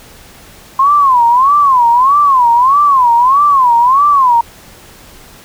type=tone with vibrato; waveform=sine; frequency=1046.5 Hz; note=C6; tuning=in tune; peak=-5 dBFS; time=0.79-4.41 s; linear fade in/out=5 ms; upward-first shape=sine; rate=1.6 Hz; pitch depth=200 cents each way; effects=pink hiss -38 dBFS RMS until 5.44 s